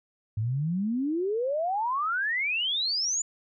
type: exponential sweep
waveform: sine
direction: up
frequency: 102.8 to 7110 Hz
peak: -25 dBFS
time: 0.37-3.22 s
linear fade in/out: 5 ms
effects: none